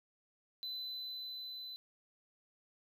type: tone with level ramp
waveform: triangle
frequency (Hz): 4017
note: B7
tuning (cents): +29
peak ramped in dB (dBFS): -38 to -43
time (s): 0.63-1.76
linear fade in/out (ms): 0
effects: none